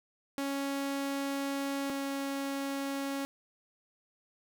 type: tone pair in turn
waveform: sawtooth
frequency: 277.2 / 276 Hz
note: C#4 / C#4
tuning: 0 / -7 cents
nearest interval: unison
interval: 7 cents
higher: first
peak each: -28 / -29 dBFS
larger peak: first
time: 0.38-1.9 / 1.9-3.25 s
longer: first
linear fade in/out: 0 ms
effects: none